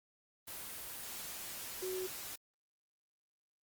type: tone in noise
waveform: sine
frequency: 372 Hz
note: F#4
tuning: 9 cents sharp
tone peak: -37 dBFS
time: 1.82-2.07 s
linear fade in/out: 10 ms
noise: white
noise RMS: -45 dBFS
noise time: 0.47-2.36 s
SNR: +5 dB
effects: Opus 24 kbps